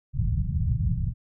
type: low-pass noise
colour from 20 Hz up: white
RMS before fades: -25 dBFS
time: 0.13-1.14 s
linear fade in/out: 50 ms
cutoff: 160 Hz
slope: 48 dB/octave
effects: none